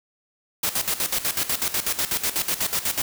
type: noise with tremolo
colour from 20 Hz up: white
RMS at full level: -23 dBFS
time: 0.63-3.02 s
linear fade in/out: 5 ms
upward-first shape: square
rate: 8.1 Hz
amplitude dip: 75%
effects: none